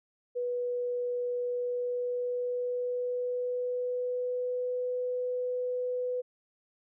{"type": "tone with pitch glide", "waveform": "sine", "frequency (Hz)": [489.7, 498.3], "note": ["B4", "B4"], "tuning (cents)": [-15, 15], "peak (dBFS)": -29, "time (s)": [0.35, 6.22], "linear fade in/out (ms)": 20, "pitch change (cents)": 30, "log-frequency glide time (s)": [1.37, 4.88], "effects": []}